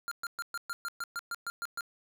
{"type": "tone bursts", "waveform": "square", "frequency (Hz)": 1393, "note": "F6", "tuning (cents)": -5, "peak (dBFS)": -34, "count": 12, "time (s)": [0.08, 1.808], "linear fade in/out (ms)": 0, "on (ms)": 34, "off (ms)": 120, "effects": []}